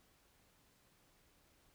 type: silence
effects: pink hiss -71 dBFS RMS until 1.74 s